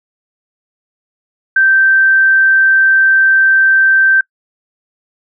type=tone; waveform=sine; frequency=1560 Hz; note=G6; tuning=9 cents flat; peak=-6 dBFS; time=1.56-4.21 s; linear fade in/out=5 ms; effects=noise-tail reverb RT60 0.1 s tail -25 dB re dry